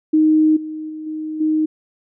sine tone with level steps, 311.1 Hz, D#4, in tune, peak -10 / -25 / -27 / -23 / -14 dBFS, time 0.13-1.66 s, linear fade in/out 10 ms, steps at 0.56 / 0.89 / 1.06 / 1.4 s, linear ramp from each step 10 ms, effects none

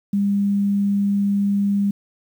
sine tone, 200.8 Hz, G3, 42 cents sharp, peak -16 dBFS, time 0.13-1.91 s, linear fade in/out 5 ms, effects 8-bit

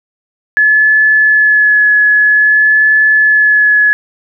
sine tone with vibrato, 1711 Hz, A6, 49 cents flat, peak -5 dBFS, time 0.57-3.93 s, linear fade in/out 0 ms, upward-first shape sine, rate 0.52 Hz, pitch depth 15 cents each way, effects none

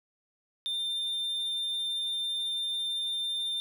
triangle tone, 3597 Hz, A7, 37 cents sharp, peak -28 dBFS, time 0.66-3.6 s, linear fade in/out 0 ms, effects none

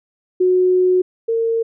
sine tone pair in turn, 366.5 / 456.2 Hz, F#4 / A#4, -16 / -37 cents, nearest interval major third, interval 379 cents, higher second, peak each -11 / -15 dBFS, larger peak first, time 0.4-1.02 / 1.28-1.63 s, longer first, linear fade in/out 10 ms, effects none

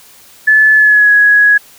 sine tone with pitch glide, 1731 to 1671.1 Hz, A6 to G#6, -29 to +10 cents, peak -4 dBFS, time 0.47-1.58 s, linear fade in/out 10 ms, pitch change -61 cents, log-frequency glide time 0.74-1.11 s, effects white hiss -41 dBFS RMS until 1.78 s

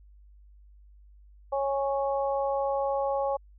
harmonic tone, 275.9 Hz, C#4, 8 cents flat, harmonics 2 / 3 / 4, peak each -27 / -30 / -36 dBFS, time 1.52-3.37 s, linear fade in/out 10 ms, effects added 50 Hz sine -51 dBFS peak until 3.58 s

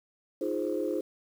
sine chord, F minor seventh, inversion third, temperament equal, 311.1 / 349.2 / 415.3 / 523.3 Hz, Eb4 / F4 / Ab4 / C5, 0 / 0 / 0 / 0 cents, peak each -33 dBFS, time 0.41-1.01 s, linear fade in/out 5 ms, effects tanh soft clip ceiling -19 dBFS + 9-bit

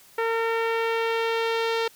sawtooth tone with low-pass filter sweep, 455.6 Hz, A#4, 40 cents flat, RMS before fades -25 dBFS, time 0.18-1.88 s, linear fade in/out 5 ms, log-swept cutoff 2000 to 4000 Hz, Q 1.5, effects white hiss -53 dBFS RMS until 1.95 s

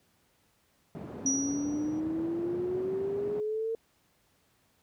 white band-pass noise, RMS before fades -42 dBFS, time 0.95-3.4 s, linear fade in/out 0 ms, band 110 to 360 Hz, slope 12 dB/octave
sine exponential sweep, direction up, 266 to 455.6 Hz, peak -29 dBFS, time 1.25-3.75 s, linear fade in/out 2 ms
sine tone with exponential decay, 5810 Hz, F#8, 32 cents flat, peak -24 dBFS, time 1.26-2 s, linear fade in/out 2 ms, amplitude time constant 160 ms
effects pink hiss -69 dBFS RMS until 4.82 s + high-pass 60 Hz 12 dB/octave

